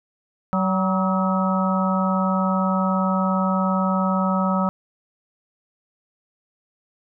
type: harmonic tone with a mistuned harmonic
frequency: 189.3 Hz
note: F#3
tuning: 40 cents sharp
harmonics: 1 / 3 / 4 / 5 / 6 / 7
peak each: -20 / -27 / -30 / -28 / -34 / -25 dBFS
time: 0.53-4.69 s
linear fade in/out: 0 ms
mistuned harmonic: 7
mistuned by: -54 cents
effects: none